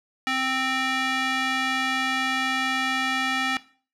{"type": "tone with band-pass filter", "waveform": "square", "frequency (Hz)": 262.1, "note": "C4", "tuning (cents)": 3, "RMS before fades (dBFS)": -25, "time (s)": [0.27, 3.57], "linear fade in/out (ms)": 0, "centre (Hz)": 2200, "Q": 1.2, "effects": ["noise-tail reverb RT60 0.4 s tail -17 dB re dry"]}